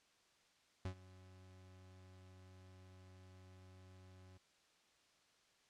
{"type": "tone with ADSR envelope", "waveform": "40% pulse", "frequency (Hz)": 92.8, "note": "F#2", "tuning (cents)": 6, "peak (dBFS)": -38, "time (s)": [0.85, 4.38], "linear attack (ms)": 4, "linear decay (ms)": 86, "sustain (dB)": -20, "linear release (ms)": 12, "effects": ["white hiss -73 dBFS RMS until 5.69 s", "low-pass 6000 Hz 12 dB/octave"]}